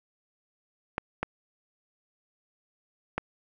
clicks, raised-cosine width 0.5 ms, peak -13 dBFS, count 3, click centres 0.981 / 1.23 / 3.18 s, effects none

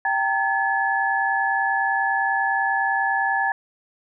sine tone cluster, 785 / 915 / 1712 Hz, G5 / A#5 / A6, +2 / -32 / -48 cents, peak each -23 / -26 / -22 dBFS, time 0.05-3.52 s, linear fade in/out 2 ms, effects none

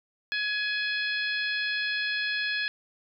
harmonic tone, 841 Hz, G#5, 22 cents sharp, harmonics 2 / 3 / 4 / 5 / 6, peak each -29 / -33 / -35 / -36 / -41 dBFS, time 0.32-2.68 s, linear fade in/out 0 ms, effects none

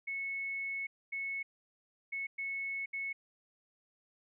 sine tone bursts at uneven times, 2200 Hz, C#7, 14 cents flat, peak -35 dBFS, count 5, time 0.07-0.87 / 1.12-1.43 / 2.12-2.27 / 2.38-2.86 / 2.93-3.13 s, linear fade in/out 10 ms, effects none

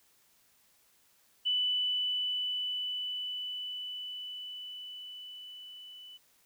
sine tone with level ramp, 2985 Hz, F#7, 15 cents sharp, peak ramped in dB -26 to -47 dBFS, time 1.45-6.18 s, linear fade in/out 20 ms, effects white hiss -67 dBFS RMS until 6.45 s

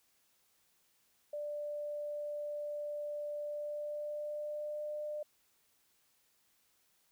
sine tone with pitch glide, 590 to 599.3 Hz, D5 to D5, +8 to +35 cents, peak -37 dBFS, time 1.33-5.23 s, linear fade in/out 5 ms, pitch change +27 cents, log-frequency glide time 3.4-4.88 s, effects white hiss -73 dBFS RMS until 7.11 s

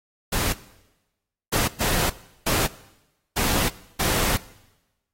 pink noise bursts at uneven times, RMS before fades -23 dBFS, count 6, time 0.32-0.53 / 1.52-1.68 / 1.8-2.1 / 2.46-2.67 / 3.36-3.69 / 3.99-4.37 s, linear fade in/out 10 ms, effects noise-tail reverb RT60 1.0 s tail -19 dB re dry + AAC 48 kbps

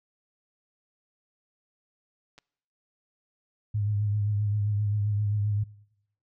clicks, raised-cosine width 0.2 ms, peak -33 dBFS, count 2, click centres 2.38 / 2.387 s
sine tone with vibrato, 103.83 Hz, G#2, in tune, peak -24 dBFS, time 3.74-5.64 s, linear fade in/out 10 ms, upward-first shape triangle, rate 7.6 Hz, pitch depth 51 cents each way
effects noise-tail reverb RT60 0.9 s tail -24 dB re dry

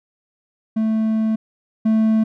triangle tone pair in turn, 220 / 220 Hz, A3 / A3, 0 / 0 cents, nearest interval unison, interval 0 cents, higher neither, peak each -14 / -11 dBFS, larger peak second, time 0.76-1.36 / 1.85-2.24 s, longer first, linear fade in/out 10 ms, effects none

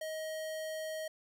square tone, 630 Hz, D#5, 21 cents sharp, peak -38 dBFS, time 0.01-1.08 s, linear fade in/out 5 ms, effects none

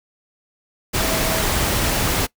sine tone in noise, 647 Hz, E5, 32 cents flat, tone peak -27 dBFS, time 0.99-1.43 s, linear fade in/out 20 ms, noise pink, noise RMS -20 dBFS, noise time 0.93-2.27 s, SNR -10 dB, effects noise-tail reverb RT60 0.1 s tail -21 dB re dry

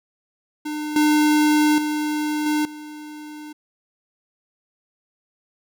square tone with level steps, 301.7 Hz, D4, 47 cents sharp, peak -26 / -15 / -22 / -19 / -35 dBFS, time 0.65-3.53 s, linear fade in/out 10 ms, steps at 0.96 / 1.78 / 2.46 / 2.65 s, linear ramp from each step 2 ms, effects none

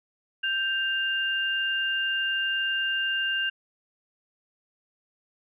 sine tone pair together, 1568 / 2801 Hz, G6 / F7, 0 / +4 cents, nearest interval minor seventh, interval 1004 cents, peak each -27 dBFS, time 0.43-3.5 s, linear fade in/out 10 ms, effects none

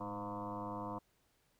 sine tone with frequency modulation, 610 Hz, D#5, 34 cents flat, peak -39 dBFS, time 0-0.99 s, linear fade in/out 10 ms, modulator 100 Hz, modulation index 5, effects pink hiss -75 dBFS RMS until 1.59 s

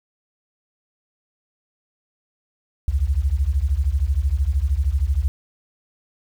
sine beating tone pair, 62.9 / 75.9 Hz, B1 / D#2, +32 / -42 cents, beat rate 13 Hz, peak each -20 dBFS, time 2.88-5.28 s, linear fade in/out 0 ms, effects 8-bit

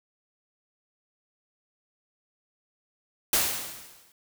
white noise with exponential decay, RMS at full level -21 dBFS, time 3.33-4.12 s, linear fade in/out 2 ms, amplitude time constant 170 ms, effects none

